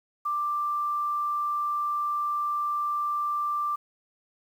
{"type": "tone with quantisation", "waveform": "sine", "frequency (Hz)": 1180, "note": "D6", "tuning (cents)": 8, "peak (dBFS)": -25, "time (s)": [0.25, 3.76], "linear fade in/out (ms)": 10, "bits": 9, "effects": []}